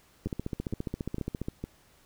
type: two click trains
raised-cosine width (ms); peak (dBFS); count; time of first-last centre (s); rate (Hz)
3; -21 / -19; 4 / 19; 0.27-1.64 / 0.26-1.484; 2.19 / 14.7
effects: pink hiss -62 dBFS RMS until 2.05 s